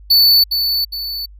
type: tone with echo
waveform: square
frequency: 4482 Hz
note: C#8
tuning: 18 cents sharp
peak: -8 dBFS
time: 0.1-0.44 s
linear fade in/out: 10 ms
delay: 410 ms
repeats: 2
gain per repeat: -7 dB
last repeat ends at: 1.26 s
effects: added 50 Hz sine -37 dBFS peak until 1.39 s